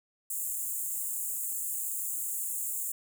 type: high-pass noise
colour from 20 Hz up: pink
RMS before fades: -34 dBFS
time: 0.3-2.92 s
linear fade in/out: 5 ms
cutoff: 7000 Hz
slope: 96 dB/octave
effects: none